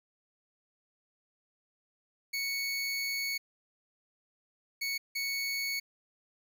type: tone bursts at uneven times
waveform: 25% pulse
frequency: 2219 Hz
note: C#7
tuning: 1 cent sharp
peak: -28 dBFS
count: 3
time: 2.33-3.38 / 4.81-4.98 / 5.15-5.8 s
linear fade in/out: 10 ms
effects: none